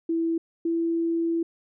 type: tone pair in turn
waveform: sine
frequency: 330.2 / 333.1 Hz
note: E4 / E4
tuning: +3 / +18 cents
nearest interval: unison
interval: 15 cents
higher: second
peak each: -22 dBFS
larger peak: neither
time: 0.09-0.38 / 0.65-1.43 s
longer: second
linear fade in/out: 5 ms
effects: none